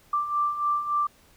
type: beating tone pair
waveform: sine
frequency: 1174.7 / 1178.2 Hz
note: D6 / D6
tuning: 0 / +5 cents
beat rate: 3.5 Hz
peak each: -30 / -24 dBFS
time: 0.13-1.07 s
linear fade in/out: 5 ms
effects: pink hiss -58 dBFS RMS until 1.36 s